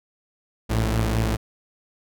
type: tone pair together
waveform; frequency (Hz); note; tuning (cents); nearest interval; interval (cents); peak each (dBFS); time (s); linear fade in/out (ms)
sawtooth; 57.48 / 110; A#1 / A2; -24 / 0; major seventh; 1124; -19; 0.69-1.37; 20
effects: none